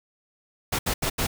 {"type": "noise bursts at uneven times", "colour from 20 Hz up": "pink", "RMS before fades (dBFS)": -25, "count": 4, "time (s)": [[0.72, 0.79], [0.86, 0.94], [1.02, 1.1], [1.18, 1.27]], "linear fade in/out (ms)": 10, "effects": []}